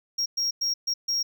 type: tone bursts at uneven times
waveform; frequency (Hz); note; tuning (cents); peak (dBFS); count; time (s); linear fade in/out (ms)
triangle; 5590; F8; +1; -22; 5; 0.18-0.26 / 0.37-0.51 / 0.61-0.74 / 0.87-0.94 / 1.08-1.23; 10
effects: none